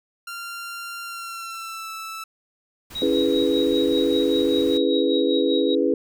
sawtooth tone with pitch glide, 1385 to 1317.9 Hz, F6 to E6, -15 to -1 cents, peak -28 dBFS, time 0.27-2.24 s, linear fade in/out 5 ms, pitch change -86 cents, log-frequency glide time 1.04-1.9 s
pink noise, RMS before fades -41 dBFS, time 2.9-4.78 s, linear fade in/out 10 ms
sine tone with tremolo, 3820 Hz, A#7, 42 cents sharp, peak -25 dBFS, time 2.95-5.75 s, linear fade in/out 5 ms, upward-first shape sine, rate 5.1 Hz, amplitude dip 70%
sine chord, C# minor seventh, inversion none, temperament equal, 277.2 / 329.6 / 415.3 / 493.9 Hz, C#4 / E4 / G#4 / B4, 0 / 0 / 0 / 0 cents, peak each -23 dBFS, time 3.02-5.94 s, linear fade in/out 2 ms
effects none

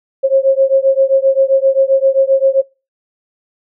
sine beating tone pair, 535 / 542.6 Hz, C5 / C#5, +38 / -37 cents, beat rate 7.6 Hz, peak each -11 dBFS, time 0.23-2.62 s, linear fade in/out 20 ms, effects noise-tail reverb RT60 0.3 s tail -25 dB re dry

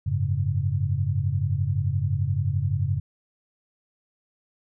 sine chord, F# suspended second, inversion none, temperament just, 92.5 / 104.06 / 138.75 Hz, F#2 / G#2 / C#3, 0 / +4 / +2 cents, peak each -26 dBFS, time 0.06-3 s, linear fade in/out 10 ms, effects none

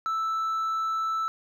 sine tone with hard clipping, 1318.5 Hz, E6, in tune, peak -26 dBFS, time 0.06-1.28 s, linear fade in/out 0 ms, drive 2 dB, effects none

